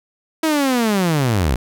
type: linear sweep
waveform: sawtooth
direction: down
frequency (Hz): 324.9 to 55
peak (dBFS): -11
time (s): 0.43-1.56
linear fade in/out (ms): 5
effects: none